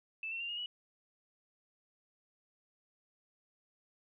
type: tone with pitch steps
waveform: sine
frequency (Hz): 2637 / 2708 / 2781 / 2856 / 2933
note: E7 / E7 / F7 / F7 / F#7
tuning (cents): 0 / +46 / -8 / +38 / -16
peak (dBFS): -37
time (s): 0.23-0.66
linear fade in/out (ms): 2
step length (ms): 86
effects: none